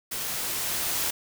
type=noise with level ramp; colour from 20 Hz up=white; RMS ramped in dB=-32 to -27 dBFS; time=0.11-1.11 s; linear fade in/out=10 ms; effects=none